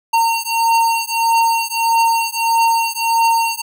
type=beating tone pair; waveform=square; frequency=915 / 916.6 Hz; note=A#5 / A#5; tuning=-32 / -29 cents; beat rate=1.6 Hz; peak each=-17 dBFS; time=0.13-3.62 s; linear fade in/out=10 ms; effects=none